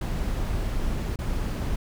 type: noise with dropouts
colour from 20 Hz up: brown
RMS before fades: -27 dBFS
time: 0.01-1.76 s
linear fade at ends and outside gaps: 5 ms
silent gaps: 1.16-1.188 s
effects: none